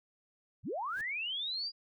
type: linear sweep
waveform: sine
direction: up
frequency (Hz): 64.5 to 4889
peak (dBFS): -34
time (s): 0.63-1.72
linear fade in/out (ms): 50
type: noise with exponential growth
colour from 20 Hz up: pink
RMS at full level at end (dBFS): -50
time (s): 0.83-1.01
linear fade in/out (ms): 0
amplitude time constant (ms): 39
effects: none